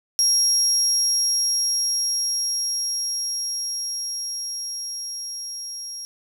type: tone with level ramp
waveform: 35% pulse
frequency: 5600 Hz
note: F8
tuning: 4 cents sharp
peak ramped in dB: -13 to -29 dBFS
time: 0.19-6.05 s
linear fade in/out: 0 ms
effects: none